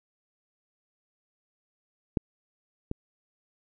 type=clicks; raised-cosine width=3 ms; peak=-11 / -18 dBFS; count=2; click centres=2.172 / 2.914 s; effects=none